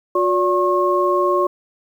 sine tone cluster, 360.7 / 575 / 1083 Hz, F#4 / D5 / C#6, -44 / -37 / -41 cents, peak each -18 / -20 / -18 dBFS, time 0.15-1.47 s, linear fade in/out 5 ms, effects 8-bit

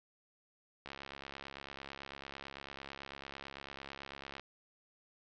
click train, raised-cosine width 0.3 ms, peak -29 dBFS, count 245, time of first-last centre 0.86-4.396 s, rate 69 Hz, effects resampled to 16000 Hz + 10-bit

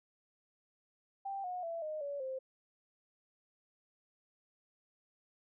sine tone with pitch steps, 786 / 724.9 / 668.6 / 616.7 / 568.8 / 524.6 Hz, G5 / F#5 / E5 / D#5 / C#5 / C5, +4 / -36 / +24 / -16 / +45 / +4 cents, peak -37 dBFS, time 1.25-2.39 s, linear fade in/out 10 ms, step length 190 ms, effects none

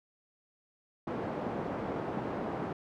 pink band-pass noise, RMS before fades -36 dBFS, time 1.07-2.73 s, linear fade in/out 5 ms, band 170 to 900 Hz, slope 12 dB/octave, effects none

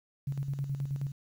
sine tone with tremolo, 138.59 Hz, C#3, in tune, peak -29 dBFS, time 0.27-1.12 s, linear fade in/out 5 ms, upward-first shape square, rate 9.4 Hz, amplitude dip 55%, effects 10-bit

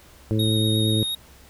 harmonic tone, 108.8 Hz, A2, 19 cents flat, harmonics 1 / 2 / 3 / 4 / 5, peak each -21 / -26 / -26 / -31 / -36 dBFS, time 0.31-1.03 s, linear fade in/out 0 ms
square tone with vibrato, 3738 Hz, A#7, 4 cents sharp, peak -25 dBFS, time 0.39-1.15 s, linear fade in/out 5 ms, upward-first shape sine, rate 8.5 Hz, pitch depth 11 cents each way
effects added 67 Hz sine -51 dBFS peak until 1.49 s + pink hiss -51 dBFS RMS until 1.49 s

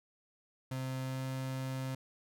35% pulse tone with pitch glide, 130.8 to 131.63 Hz, C3 to C3, 0 to +11 cents, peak -34 dBFS, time 0.71-1.95 s, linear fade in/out 5 ms, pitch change +11 cents, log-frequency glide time 1.02-1.25 s, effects none

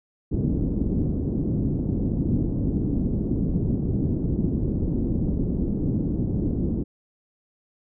white low-pass noise, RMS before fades -24 dBFS, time 0.31-6.84 s, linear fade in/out 20 ms, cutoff 290 Hz, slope 24 dB/octave, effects none

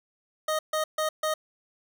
25% pulse tone bursts, 622.3 Hz, D#5, in tune, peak -21 dBFS, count 4, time 0.48-1.34 s, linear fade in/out 5 ms, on 110 ms, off 140 ms, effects none

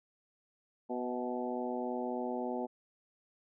harmonic tone with a mistuned harmonic, 123.4 Hz, B2, 1 cent flat, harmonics 2 / 3 / 4 / 5 / 6 / 7, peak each -38 / -40 / -41 / -42 / -43 / -43 dBFS, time 0.89-2.67 s, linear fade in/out 20 ms, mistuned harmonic 5, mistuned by +41 cents, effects none

